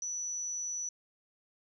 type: tone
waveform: sine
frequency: 5930 Hz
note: F#8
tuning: 3 cents sharp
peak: -34 dBFS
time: 0.02-0.89 s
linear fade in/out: 2 ms
effects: 12-bit